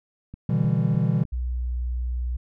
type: click train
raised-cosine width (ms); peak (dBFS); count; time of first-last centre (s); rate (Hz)
5; -25; 4; 0.34-1.252; 3.29
type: chord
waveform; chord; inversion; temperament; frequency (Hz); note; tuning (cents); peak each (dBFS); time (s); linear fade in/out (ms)
triangle; E minor seventh; second; just; 123.61 / 148.33 / 164.81 / 197.78; B2 / D3 / E3 / G3; +2 / +18 / 0 / +16; -22 / -23 / -22 / -25; 0.49-1.24; 5
type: tone with pitch glide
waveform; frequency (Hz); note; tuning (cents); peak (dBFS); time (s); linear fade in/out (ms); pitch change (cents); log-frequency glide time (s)
sine; 61.74 to 61.1; B1 to B1; 0 to -18; -24; 1.32-2.37; 10; -18; 1.44-1.7
effects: none